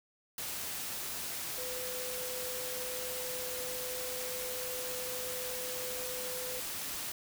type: tone in noise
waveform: sine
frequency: 504 Hz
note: B4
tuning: 35 cents sharp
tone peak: -41 dBFS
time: 1.58-6.6 s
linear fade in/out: 2 ms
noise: white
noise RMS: -39 dBFS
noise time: 0.38-7.12 s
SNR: -5 dB
effects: none